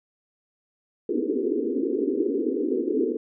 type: band-pass noise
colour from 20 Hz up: white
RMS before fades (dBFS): -25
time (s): 1.09-3.17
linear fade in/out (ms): 5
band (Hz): 240 to 460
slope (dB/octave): 96
effects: none